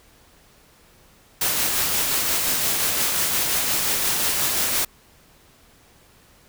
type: noise with tremolo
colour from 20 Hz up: white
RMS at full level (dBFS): -21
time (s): 1.41-4.85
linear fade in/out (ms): 5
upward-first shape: sine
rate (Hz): 5.7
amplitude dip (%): 25
effects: pink hiss -54 dBFS RMS until 6.48 s